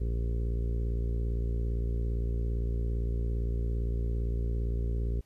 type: harmonic tone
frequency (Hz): 57.6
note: A#1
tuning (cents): -20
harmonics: 1 / 2 / 3 / 4 / 5 / 6 / 7 / 8 / 9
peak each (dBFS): -28 / -36 / -45 / -46 / -50 / -49 / -44 / -51 / -55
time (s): 0-5.21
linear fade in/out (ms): 10
effects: pink hiss -70 dBFS RMS until 5.25 s + resampled to 32000 Hz